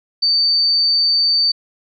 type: tone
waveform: sine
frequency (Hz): 4582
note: D8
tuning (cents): -44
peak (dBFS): -12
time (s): 0.22-1.52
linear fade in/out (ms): 10
effects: none